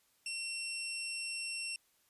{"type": "tone", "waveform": "20% pulse", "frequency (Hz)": 2720, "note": "F7", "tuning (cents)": -46, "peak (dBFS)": -33, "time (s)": [0.26, 1.76], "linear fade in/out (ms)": 2, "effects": ["white hiss -72 dBFS RMS until 2.09 s", "resampled to 32000 Hz"]}